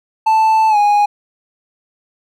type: tone with pitch glide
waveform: triangle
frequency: 880 to 825.8 Hz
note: A5 to G#5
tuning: 0 to -10 cents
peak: -7 dBFS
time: 0.26-1.06 s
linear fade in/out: 10 ms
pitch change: -110 cents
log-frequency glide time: 0.69-0.77 s
effects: none